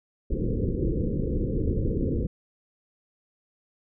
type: low-pass noise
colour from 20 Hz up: pink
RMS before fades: -26 dBFS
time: 0.3-2.27 s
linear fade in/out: 10 ms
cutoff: 510 Hz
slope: 96 dB/octave
effects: none